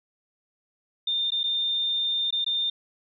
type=tone with dropouts; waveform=sine; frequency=3614 Hz; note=A7; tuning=46 cents sharp; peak=-23 dBFS; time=1.07-2.7 s; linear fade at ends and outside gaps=5 ms; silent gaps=1.305-1.319 / 1.433-1.439 / 2.307-2.325 / 2.445-2.463 s; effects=none